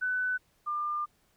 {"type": "tone pair in turn", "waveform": "sine", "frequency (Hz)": [1500, 1199], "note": ["F#6", "D6"], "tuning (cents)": [23, 36], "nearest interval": "major third", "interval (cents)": 387, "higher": "first", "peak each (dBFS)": [-27, -29], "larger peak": "first", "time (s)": [[0.01, 0.38], [0.66, 1.06]], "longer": "second", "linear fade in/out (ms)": 20, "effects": ["pink hiss -69 dBFS RMS until 1.36 s"]}